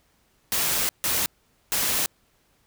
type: noise bursts at uneven times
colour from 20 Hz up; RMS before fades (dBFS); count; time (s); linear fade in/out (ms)
white; -24; 3; 0.52-0.89 / 1.04-1.26 / 1.72-2.06; 0
effects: pink hiss -65 dBFS RMS until 2.66 s